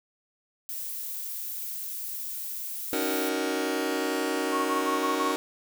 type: noise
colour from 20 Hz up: violet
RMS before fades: -35 dBFS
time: 0.69-3.29 s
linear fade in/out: 0 ms
type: chord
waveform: sawtooth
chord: D# minor seventh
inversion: third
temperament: just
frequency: 280 / 311.1 / 373.4 / 466.7 Hz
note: C#4 / D#4 / F#4 / A#4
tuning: +18 / 0 / +16 / +2 cents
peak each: -28 dBFS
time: 2.93-5.36 s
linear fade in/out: 0 ms
type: tone bursts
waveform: sine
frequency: 1100 Hz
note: C#6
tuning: 14 cents flat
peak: -27 dBFS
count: 5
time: 4.52-5.318 s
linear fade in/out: 10 ms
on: 130 ms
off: 37 ms
effects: none